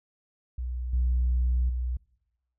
sine tone with level steps, 61.7 Hz, B1, 1 cent flat, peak -29 / -20 / -26 dBFS, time 0.58-1.97 s, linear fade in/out 5 ms, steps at 0.93 / 1.69 s, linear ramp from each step 5 ms, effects noise-tail reverb RT60 1.0 s tail -25 dB re dry + tanh soft clip ceiling -19 dBFS

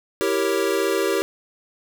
square chord, E diminished seventh, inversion none, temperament equal, 329.6 / 392 / 466.2 / 554.4 Hz, E4 / G4 / Bb4 / Db5, 0 / 0 / 0 / 0 cents, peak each -28 / -23 / -26 / -28 dBFS, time 0.21-1.22 s, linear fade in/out 0 ms, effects none

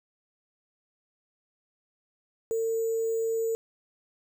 sine tone with sample-and-hold, 451.6 Hz, A4, 45 cents sharp, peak -25 dBFS, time 2.51-3.55 s, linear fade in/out 0 ms, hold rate 7350 Hz, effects none

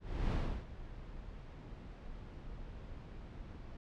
brown noise with ADSR envelope, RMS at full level -32 dBFS, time 0-3.77 s, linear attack 320 ms, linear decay 320 ms, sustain -16 dB, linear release 5 ms, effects low-pass 4000 Hz 12 dB/octave

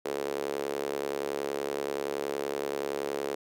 sawtooth tone with high-pass filter, 70.6 Hz, C#2, 32 cents sharp, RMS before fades -33 dBFS, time 0.05-3.35 s, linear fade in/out 5 ms, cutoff 430 Hz, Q 3.6, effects none

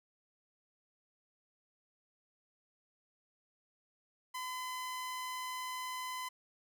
sawtooth tone, 1016 Hz, B5, 49 cents sharp, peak -35 dBFS, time 4.34-6.29 s, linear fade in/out 10 ms, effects none

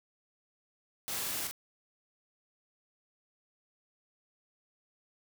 white noise with echo, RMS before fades -37 dBFS, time 1.08-1.47 s, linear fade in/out 0 ms, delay 41 ms, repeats 1, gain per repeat -4 dB, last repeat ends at 1.511 s, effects none

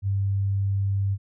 sine tone, 98.6 Hz, G2, 11 cents sharp, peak -21 dBFS, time 0.02-1.18 s, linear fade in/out 50 ms, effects none

